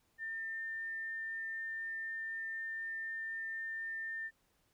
sine tone, 1801 Hz, A6, 40 cents sharp, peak -38 dBFS, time 0.18-4.31 s, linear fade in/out 50 ms, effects pink hiss -75 dBFS RMS until 4.73 s

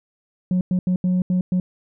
sine tone bursts at uneven times, 182.2 Hz, F#3, 26 cents flat, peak -14 dBFS, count 6, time 0.51-0.61 / 0.71-0.79 / 0.87-0.96 / 1.04-1.22 / 1.3-1.41 / 1.52-1.6 s, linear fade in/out 2 ms, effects tanh soft clip ceiling -15 dBFS

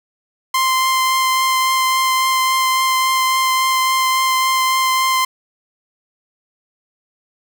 sawtooth tone with vibrato, 1044 Hz, C6, 4 cents flat, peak -10 dBFS, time 0.54-5.25 s, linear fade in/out 5 ms, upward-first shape triangle, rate 3.6 Hz, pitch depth 11 cents each way, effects none

